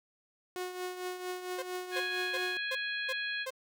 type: tone with tremolo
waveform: sawtooth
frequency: 364.1 Hz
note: F#4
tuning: 28 cents flat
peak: -30 dBFS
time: 0.56-2.57 s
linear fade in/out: 0 ms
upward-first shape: triangle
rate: 4.4 Hz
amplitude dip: 65%
type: tone bursts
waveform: sawtooth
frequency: 523.3 Hz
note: C5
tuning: in tune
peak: -31 dBFS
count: 6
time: 1.58-3.506 s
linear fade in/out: 10 ms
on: 46 ms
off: 330 ms
type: harmonic tone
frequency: 830.6 Hz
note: G#5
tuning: in tune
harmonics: 2 / 3 / 4 / 5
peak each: -35 / -39 / -41 / -43 dBFS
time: 1.91-3.47 s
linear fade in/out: 50 ms
effects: none